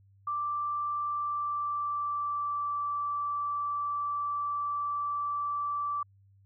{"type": "tone with pitch glide", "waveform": "sine", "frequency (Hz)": [1174.7, 1163.2], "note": ["D6", "D6"], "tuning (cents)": [0, -17], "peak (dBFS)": -29, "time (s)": [0.27, 6.03], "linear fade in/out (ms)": 5, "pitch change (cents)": -17, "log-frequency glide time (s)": [1.07, 2.81], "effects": ["added 98 Hz sine -58 dBFS peak until 6.45 s"]}